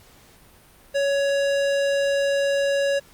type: tone with hard clipping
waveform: sine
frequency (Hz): 559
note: C#5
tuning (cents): +14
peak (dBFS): -21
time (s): 0.94-3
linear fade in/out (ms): 20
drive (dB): 18
effects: pink hiss -52 dBFS RMS until 3.13 s + Opus 48 kbps